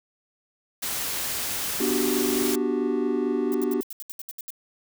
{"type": "noise", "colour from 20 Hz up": "white", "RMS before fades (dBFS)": -29, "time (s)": [0.82, 2.56], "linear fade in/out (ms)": 10}
{"type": "chord", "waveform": "triangle", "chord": "G major seventh", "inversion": "first", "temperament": "just", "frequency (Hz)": [245, 294, 367.5, 392], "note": ["B3", "D4", "F#4", "G4"], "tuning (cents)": [-14, 2, -12, 0], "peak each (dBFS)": -26, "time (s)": [1.8, 3.81], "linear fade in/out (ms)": 5}
{"type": "noise bursts", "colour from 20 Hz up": "violet", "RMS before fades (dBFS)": -36, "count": 11, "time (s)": [3.52, 4.504], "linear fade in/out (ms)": 0, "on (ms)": 24, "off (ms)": 72}
{"effects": []}